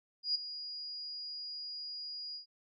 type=tone with ADSR envelope; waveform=sine; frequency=4876 Hz; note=D#8; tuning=36 cents flat; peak=-27 dBFS; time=0.23-2.46 s; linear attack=120 ms; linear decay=11 ms; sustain=-13 dB; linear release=110 ms; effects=none